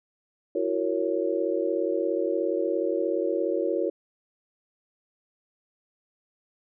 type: chord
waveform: sine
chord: F# dominant seventh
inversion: third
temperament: just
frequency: 333 / 370 / 462.5 / 555 Hz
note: E4 / F#4 / A#4 / C#5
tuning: +18 / 0 / -14 / +2 cents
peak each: -29 dBFS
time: 0.55-3.9 s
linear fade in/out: 5 ms
effects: none